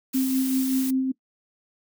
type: noise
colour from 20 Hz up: blue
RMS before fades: -33 dBFS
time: 0.13-0.91 s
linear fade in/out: 10 ms
type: tone with tremolo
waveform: sine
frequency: 262.3 Hz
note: C4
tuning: 4 cents sharp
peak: -19 dBFS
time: 0.14-1.12 s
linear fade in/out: 10 ms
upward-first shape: sine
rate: 5.2 Hz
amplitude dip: 35%
effects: noise-tail reverb RT60 0.1 s tail -21 dB re dry